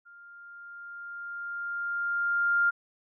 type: tone with level ramp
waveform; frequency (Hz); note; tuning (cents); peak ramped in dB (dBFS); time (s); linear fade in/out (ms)
sine; 1400; F6; +4; -49 to -20; 0.05-2.71; 20
effects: none